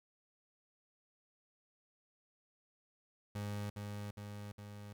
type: tone with echo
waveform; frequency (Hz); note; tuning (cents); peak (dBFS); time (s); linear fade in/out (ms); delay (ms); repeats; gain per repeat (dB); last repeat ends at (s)
30% pulse; 103; G#2; -14; -36; 3.35-3.7; 5; 410; 3; -3; 4.93
effects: 13-bit